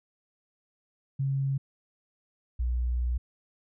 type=tone pair in turn; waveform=sine; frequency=136.5 / 60.8 Hz; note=C#3 / B1; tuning=-26 / -26 cents; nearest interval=octave + major second; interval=1400 cents; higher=first; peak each=-25 dBFS; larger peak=neither; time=1.19-1.58 / 2.59-3.18 s; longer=second; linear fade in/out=10 ms; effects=none